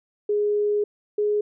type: tone pair in turn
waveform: sine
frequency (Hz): 415.3 / 417.4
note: G#4 / G#4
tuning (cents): 0 / +9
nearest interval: unison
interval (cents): 9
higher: second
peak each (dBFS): -19 / -19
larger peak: neither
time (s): 0.29-0.84 / 1.18-1.41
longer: first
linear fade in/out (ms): 5
effects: none